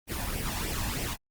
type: noise with flanger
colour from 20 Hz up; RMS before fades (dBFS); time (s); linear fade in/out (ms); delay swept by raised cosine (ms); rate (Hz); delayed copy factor
pink; -32; 0.07-1.17; 50; 0.36 to 1.18; 3.2; +0.65
effects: Opus 24 kbps